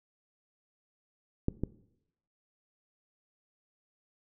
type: clicks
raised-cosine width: 3 ms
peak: -14 / -17 dBFS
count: 2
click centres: 1.484 / 1.636 s
effects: noise-tail reverb RT60 0.8 s tail -19 dB re dry